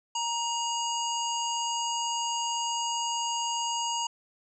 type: harmonic tone with a mistuned harmonic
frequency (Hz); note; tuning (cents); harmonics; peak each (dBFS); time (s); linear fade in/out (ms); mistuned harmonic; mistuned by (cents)
953; A#5; +38; 1 / 3 / 5 / 7 / 8; -30 / -34 / -40 / -35 / -42; 0.15-4.07; 5; 1; -32
effects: none